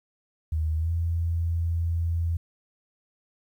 sine tone with pitch glide, 78.7 to 83.86 Hz, D#2 to E2, +20 to +30 cents, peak -23 dBFS, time 0.52-2.37 s, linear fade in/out 5 ms, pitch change +110 cents, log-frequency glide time 0.77-0.91 s, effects 10-bit

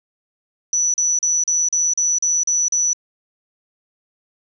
sine tone bursts, 5930 Hz, F#8, 3 cents sharp, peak -15 dBFS, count 9, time 0.73-2.932 s, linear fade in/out 2 ms, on 210 ms, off 39 ms, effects none

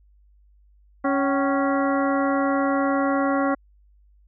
harmonic tone with a mistuned harmonic, 277.2 Hz, C#4, in tune, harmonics 1 / 2 / 3 / 4 / 5 / 6 / 7, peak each -22 / -25 / -28 / -28 / -30 / -38 / -35 dBFS, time 1.04-3.55 s, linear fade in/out 10 ms, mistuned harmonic 3, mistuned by -130 cents, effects added 50 Hz sine -53 dBFS peak until 4.27 s

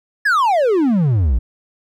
triangle exponential sweep, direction down, 1760 to 53.4 Hz, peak -10 dBFS, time 0.25-1.39 s, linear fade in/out 10 ms, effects none

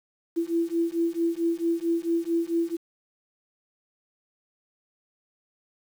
sine beating tone pair, 333.2 / 337.7 Hz, E4 / E4, +19 / +42 cents, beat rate 4.5 Hz, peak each -26 dBFS, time 0.36-2.77 s, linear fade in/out 20 ms, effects 8-bit

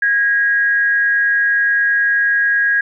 sine tone pair together, 1642 / 1892.7 Hz, G#6 / A#6, -20 / +26 cents, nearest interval major second, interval 246 cents, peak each -12 / -22 dBFS, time 0.02-2.81 s, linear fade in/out 5 ms, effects none

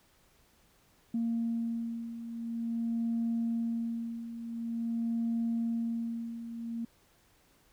sine beating tone pair, 230.6 / 231.07 Hz, A#3 / A#3, -19 / -15 cents, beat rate 0.47 Hz, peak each -36 / -31 dBFS, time 1.14-6.85 s, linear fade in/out 5 ms, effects tanh soft clip ceiling -24 dBFS + pink hiss -66 dBFS RMS until 7.72 s

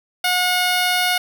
10% pulse tone, 724 Hz, F#5, 38 cents flat, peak -8 dBFS, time 0.24-1.18 s, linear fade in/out 5 ms, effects none

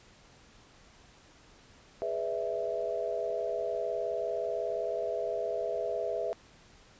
sine chord, E dominant seventh, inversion first, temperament equal with one note detuned, 415.3 / 493.9 / 599.7 / 659.3 Hz, G#4 / B4 / D5 / E5, 0 / 0 / +36 / 0 cents, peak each -37 / -36 / -39 / -33 dBFS, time 2.02-6.33 s, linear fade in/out 0 ms, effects pink hiss -58 dBFS RMS until 6.99 s + resampled to 16000 Hz

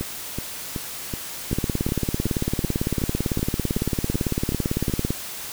two click trains, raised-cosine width 3 ms, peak -14 / -9 dBFS, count 14 / 65, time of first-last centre 0.01-4.897 / 1.53-5.105 s, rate 2.66 / 17.9 Hz, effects white hiss -34 dBFS RMS until 5.52 s

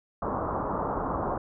white low-pass noise, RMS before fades -30 dBFS, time 0.22-1.38 s, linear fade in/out 5 ms, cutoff 1200 Hz, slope 48 dB/octave, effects none

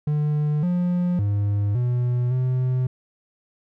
triangle tone with pitch steps, 149.4 / 177.5 / 102 / 122.9 / 127.7 Hz, D3 / F3 / G#2 / B2 / C3, +30 / +28 / -31 / -8 / -42 cents, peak -17 dBFS, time 0.07-2.87 s, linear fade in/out 5 ms, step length 560 ms, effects none

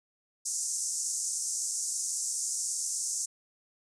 pink band-pass noise, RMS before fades -33 dBFS, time 0.45-3.26 s, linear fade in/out 10 ms, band 5900 to 9200 Hz, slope 48 dB/octave, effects none

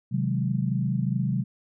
sine chord, Ab dominant seventh, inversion first, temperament equal, 130.81 / 155.56 / 185 / 207.7 Hz, C3 / Eb3 / Gb3 / Ab3, 0 / 0 / 0 / 0 cents, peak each -26 / -31 / -28 / -31 dBFS, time 0.11-1.44 s, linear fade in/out 20 ms, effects none

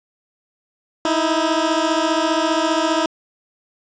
15% pulse beating tone pair, 313.9 / 328.9 Hz, D#4 / E4, +15 / -4 cents, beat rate 15 Hz, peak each -13 dBFS, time 1.05-3.06 s, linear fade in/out 2 ms, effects resampled to 16000 Hz + 7-bit

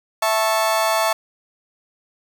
35% pulse chord, A major, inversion second, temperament just, 660 / 880 / 1100 Hz, E5 / A5 / C#6, +2 / 0 / -14 cents, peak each -18 / -20 / -22 dBFS, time 0.22-1.13 s, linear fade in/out 5 ms, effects none

